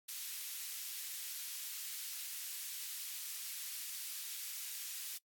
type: high-pass noise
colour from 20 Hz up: white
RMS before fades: -44 dBFS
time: 0.08-5.18 s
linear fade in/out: 10 ms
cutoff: 2400 Hz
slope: 12 dB/octave
effects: noise-tail reverb RT60 0.1 s tail -23 dB re dry + AAC 64 kbps